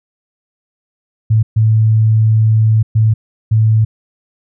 sine tone bursts at uneven times, 110 Hz, A2, in tune, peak -7 dBFS, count 4, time 1.3-1.43 / 1.56-2.83 / 2.95-3.14 / 3.51-3.85 s, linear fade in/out 10 ms, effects none

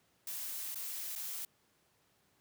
blue noise with dropouts, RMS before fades -41 dBFS, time 0.27-1.45 s, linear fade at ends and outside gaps 2 ms, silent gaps 0.746-0.756 / 1.153-1.159 s, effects pink hiss -72 dBFS RMS until 2.4 s + high-pass 100 Hz 12 dB/octave

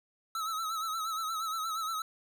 square tone with vibrato, 1300 Hz, E6, 24 cents flat, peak -33 dBFS, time 0.35-2.02 s, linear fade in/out 2 ms, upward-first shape sine, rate 8.5 Hz, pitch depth 60 cents each way, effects none

